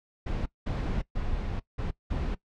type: noise bursts at uneven times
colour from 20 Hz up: brown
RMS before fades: -30 dBFS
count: 5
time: 0.26-0.46 / 0.66-1.02 / 1.15-1.6 / 1.78-1.91 / 2.1-2.35 s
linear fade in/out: 10 ms
effects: noise-tail reverb RT60 0.1 s tail -19 dB re dry + low-pass 4000 Hz 12 dB/octave